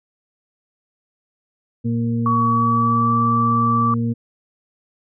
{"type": "harmonic tone", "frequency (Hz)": 116.7, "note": "A#2", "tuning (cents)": 2, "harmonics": [1, 2, 4], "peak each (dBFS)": [-21, -20, -33], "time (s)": [1.84, 4.14], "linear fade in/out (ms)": 20}
{"type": "tone with pitch glide", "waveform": "sine", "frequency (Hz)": [1128, 1159.7], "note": ["C#6", "D6"], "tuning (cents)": [30, -22], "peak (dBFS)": -16, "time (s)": [2.26, 3.94], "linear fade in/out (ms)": 2, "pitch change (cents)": 48, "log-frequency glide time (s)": [2.38, 3.12]}
{"effects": []}